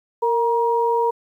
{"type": "tone pair together", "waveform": "sine", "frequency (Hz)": [462.1, 948.5], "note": ["A#4", "A#5"], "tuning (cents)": [-15, 30], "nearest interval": "octave", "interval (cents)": 1245, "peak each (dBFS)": -19, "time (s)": [0.22, 1.11], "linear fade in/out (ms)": 10, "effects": ["9-bit"]}